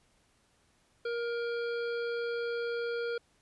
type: harmonic tone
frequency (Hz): 470.8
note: A#4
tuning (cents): +17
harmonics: 1 / 3 / 5 / 7 / 9 / 10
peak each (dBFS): -32 / -39 / -49 / -50 / -53 / -54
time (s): 1.05-3.18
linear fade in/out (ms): 5
effects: pink hiss -69 dBFS RMS until 3.41 s + resampled to 24000 Hz